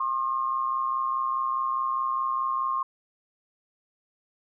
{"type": "tone pair together", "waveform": "sine", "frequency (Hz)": [1070.2, 1195], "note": ["C6", "D6"], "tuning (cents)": [39, 30], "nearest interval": "major second", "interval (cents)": 191, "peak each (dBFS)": [-25, -32], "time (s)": [0, 2.83], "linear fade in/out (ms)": 5, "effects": []}